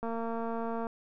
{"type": "click train", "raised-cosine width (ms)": 1, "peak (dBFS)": -23, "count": 193, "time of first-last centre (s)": [0.03, 0.868], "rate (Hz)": 229, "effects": []}